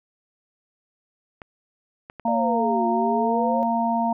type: clicks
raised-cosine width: 0.5 ms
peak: -23 dBFS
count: 3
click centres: 1.418 / 2.099 / 2.197 s
type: harmonic tone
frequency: 231 Hz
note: A#3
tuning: 16 cents flat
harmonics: 1 / 3 / 4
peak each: -24 / -24 / -24 dBFS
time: 2.25-4.13 s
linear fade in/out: 5 ms
type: exponential two-way sweep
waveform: sine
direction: down then up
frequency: 610 to 349.2 to 554 Hz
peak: -25 dBFS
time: 2.28-3.63 s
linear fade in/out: 0 ms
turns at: 2.87 s
effects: none